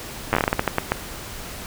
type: slowing click train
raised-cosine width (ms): 0.5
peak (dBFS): -3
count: 13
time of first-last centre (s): 0.33-0.92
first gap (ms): 9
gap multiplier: 1.28
effects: pink hiss -35 dBFS RMS until 1.66 s